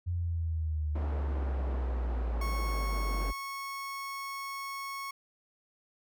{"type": "exponential sweep", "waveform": "sine", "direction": "down", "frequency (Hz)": [88.7, 47.43], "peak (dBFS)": -29, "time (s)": [0.06, 3.33], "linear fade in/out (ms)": 20}
{"type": "band-pass noise", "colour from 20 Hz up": "pink", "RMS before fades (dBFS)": -43, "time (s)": [0.95, 3.31], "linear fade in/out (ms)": 5, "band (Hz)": [190, 940], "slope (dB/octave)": 12}
{"type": "tone", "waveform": "30% pulse", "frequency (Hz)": 1100, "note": "C#6", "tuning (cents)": -14, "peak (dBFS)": -34, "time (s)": [2.41, 5.11], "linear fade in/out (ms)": 5}
{"effects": []}